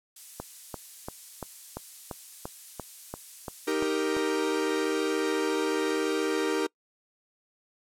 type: noise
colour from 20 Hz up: violet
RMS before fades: -40 dBFS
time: 0.16-3.72 s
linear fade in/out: 5 ms
type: click train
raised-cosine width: 1 ms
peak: -20 dBFS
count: 12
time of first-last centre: 0.4-4.167 s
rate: 2.92 Hz
type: chord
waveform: 45% pulse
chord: Eb major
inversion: none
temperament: equal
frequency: 311.1 / 392 / 466.2 Hz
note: Eb4 / G4 / Bb4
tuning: 0 / 0 / 0 cents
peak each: -30 dBFS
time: 3.67-6.67 s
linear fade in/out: 10 ms
effects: noise-tail reverb RT60 0.1 s tail -25 dB re dry + low-pass 10000 Hz 12 dB/octave